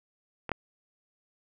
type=clicks; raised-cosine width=0.5 ms; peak=-20 / -12 dBFS; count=2; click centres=0.493 / 0.517 s; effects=none